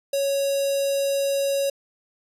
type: tone with notch filter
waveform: square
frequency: 554.4 Hz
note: C#5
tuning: in tune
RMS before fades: -23 dBFS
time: 0.13-1.7 s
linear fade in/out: 5 ms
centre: 1500 Hz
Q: 0.52
effects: resampled to 32000 Hz